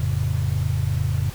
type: chord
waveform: sine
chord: F augmented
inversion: none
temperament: equal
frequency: 87.31 / 110 / 138.59 Hz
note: F2 / A2 / C#3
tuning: 0 / 0 / 0 cents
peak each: -24 dBFS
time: 0-1.3 s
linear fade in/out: 5 ms
effects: added 45 Hz sine -39 dBFS peak until 1.34 s + pink hiss -40 dBFS RMS until 1.34 s